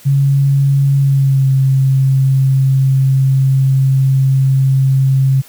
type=tone with pitch glide; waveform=sine; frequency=138.59 to 134.02 Hz; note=C#3 to C3; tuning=0 to +42 cents; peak=-8 dBFS; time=0.05-5.42 s; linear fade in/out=20 ms; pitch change=-58 cents; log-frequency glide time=0.98-1.5 s; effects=white hiss -41 dBFS RMS until 5.48 s